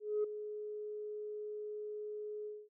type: tone with ADSR envelope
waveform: sine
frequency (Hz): 421.7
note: G#4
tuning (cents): +26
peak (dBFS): -28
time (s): 0-2.69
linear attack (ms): 240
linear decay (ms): 6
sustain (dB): -12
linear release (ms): 230
effects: tanh soft clip ceiling -27 dBFS